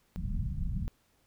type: low-pass noise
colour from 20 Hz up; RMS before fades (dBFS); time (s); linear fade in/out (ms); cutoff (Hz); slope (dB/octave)
pink; -33; 0.16-0.88; 0; 200; 48
effects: pink hiss -70 dBFS RMS until 1.26 s